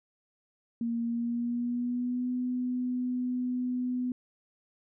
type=tone with pitch glide; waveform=sine; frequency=233.1 to 249.8 Hz; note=A#3 to B3; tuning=0 to +20 cents; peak=-28 dBFS; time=0.81-4.12 s; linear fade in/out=2 ms; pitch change=+120 cents; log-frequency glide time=1.03-2.31 s; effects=none